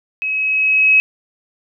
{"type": "tone with level ramp", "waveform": "sine", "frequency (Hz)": 2558, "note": "D#7", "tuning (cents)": 47, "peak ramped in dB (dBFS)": [-18, -7], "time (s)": [0.22, 1], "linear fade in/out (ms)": 0, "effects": []}